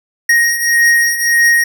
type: beating tone pair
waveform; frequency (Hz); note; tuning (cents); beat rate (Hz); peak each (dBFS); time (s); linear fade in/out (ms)
square; 1872 / 1873.7; A#6 / A#6; +7 / +8; 1.7; -16 / -11; 0.29-1.64; 5
effects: none